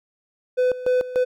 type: tone with tremolo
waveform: triangle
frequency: 503 Hz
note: B4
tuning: 32 cents sharp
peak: -14 dBFS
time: 0.57-1.25 s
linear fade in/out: 20 ms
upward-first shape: square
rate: 3.4 Hz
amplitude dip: 80%
effects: none